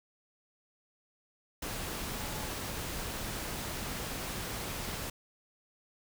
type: tone in noise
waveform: sine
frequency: 862 Hz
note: A5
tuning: 36 cents flat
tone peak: -47 dBFS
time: 2.19-2.48 s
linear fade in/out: 5 ms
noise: pink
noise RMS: -38 dBFS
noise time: 1.62-5.1 s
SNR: -12 dB
effects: none